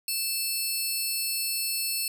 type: tone pair together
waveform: 15% pulse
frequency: 2637 / 4365 Hz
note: E7 / C#8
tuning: 0 / -28 cents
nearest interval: major sixth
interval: 872 cents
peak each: -25 / -22 dBFS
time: 0.08-2.08 s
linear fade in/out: 2 ms
effects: none